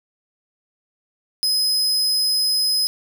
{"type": "tone", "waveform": "40% pulse", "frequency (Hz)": 5060, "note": "D#8", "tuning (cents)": 28, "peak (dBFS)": -16, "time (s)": [1.43, 2.87], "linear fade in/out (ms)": 0, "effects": []}